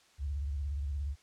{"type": "tone with vibrato", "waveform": "sine", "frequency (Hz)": 71, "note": "C#2", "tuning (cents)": 42, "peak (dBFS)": -32, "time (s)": [0.18, 1.16], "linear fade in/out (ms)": 50, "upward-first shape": "square", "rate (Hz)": 17, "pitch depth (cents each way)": 110, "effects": ["white hiss -64 dBFS RMS until 1.22 s", "low-pass 7000 Hz 12 dB/octave"]}